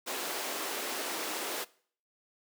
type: high-pass noise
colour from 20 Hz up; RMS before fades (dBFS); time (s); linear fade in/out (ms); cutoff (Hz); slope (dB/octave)
pink; -36; 0.06-1.65; 20; 310; 24
effects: noise-tail reverb RT60 0.5 s tail -21 dB re dry